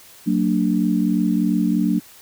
sine chord, Gb augmented, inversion none, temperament equal with one note detuned, 185 / 228 / 293.7 Hz, Gb3 / Bb3 / D4, 0 / -38 / 0 cents, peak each -20 / -20 / -21 dBFS, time 0.26-2 s, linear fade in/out 20 ms, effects white hiss -46 dBFS RMS until 2.21 s

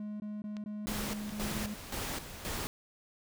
triangle tone bursts, 209.9 Hz, G#3, 19 cents sharp, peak -35 dBFS, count 8, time 0-1.74 s, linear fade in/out 2 ms, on 200 ms, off 20 ms
clicks, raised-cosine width 0.2 ms, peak -31 / -29 dBFS, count 2, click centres 0.568 / 1.293 s
pink noise with tremolo, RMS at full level -37 dBFS, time 0.87-2.67 s, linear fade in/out 0 ms, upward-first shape square, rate 1.9 Hz, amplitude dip 65%
effects none

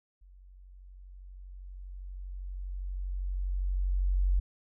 sine tone with level ramp, 46.25 Hz, F#1, in tune, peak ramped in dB -52 to -22 dBFS, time 0.21-4.4 s, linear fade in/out 10 ms, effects none

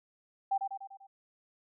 sine tone with echo, 784 Hz, G5, in tune, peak -26 dBFS, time 0.51-0.58 s, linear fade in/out 10 ms, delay 98 ms, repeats 5, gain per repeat -5 dB, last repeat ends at 1.07 s, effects none

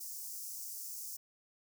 white high-pass noise, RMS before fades -44 dBFS, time 0-1.17 s, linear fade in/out 10 ms, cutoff 5200 Hz, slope 48 dB/octave, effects none

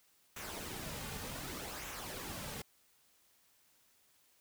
pink noise with flanger, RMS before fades -44 dBFS, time 0.36-2.62 s, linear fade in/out 5 ms, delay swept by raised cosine 0.21 to 3.11 ms, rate 0.66 Hz, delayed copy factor -0.5, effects white hiss -70 dBFS RMS until 4.4 s

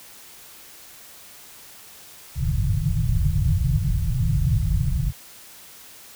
white low-pass noise, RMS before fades -21 dBFS, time 2.35-5.13 s, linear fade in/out 50 ms, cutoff 160 Hz, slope 96 dB/octave, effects white hiss -45 dBFS RMS until 6.15 s

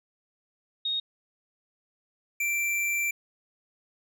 sine / square tone pair in turn, 3729 / 2349 Hz, A#7 / D7, 0 / 0 cents, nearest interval minor sixth, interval 800 cents, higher first, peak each -26 dBFS, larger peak neither, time 0.85-1 / 2.4-3.11 s, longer second, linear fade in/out 5 ms, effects none

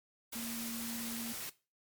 sine tone in noise, 231.8 Hz, A#3, 10 cents flat, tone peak -40 dBFS, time 0.35-1.33 s, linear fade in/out 10 ms, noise white, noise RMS -42 dBFS, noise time 0.32-1.5 s, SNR -1 dB, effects noise-tail reverb RT60 0.3 s tail -18 dB re dry + MP3 96 kbps

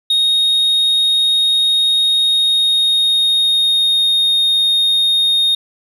sine tone with pitch glide, 3729 to 3701 Hz, A#7 to A#7, 0 to -13 cents, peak -8 dBFS, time 0.1-5.55 s, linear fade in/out 5 ms, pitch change -13 cents, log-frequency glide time 2.2-4.23 s, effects tanh soft clip ceiling -10 dBFS + 8-bit

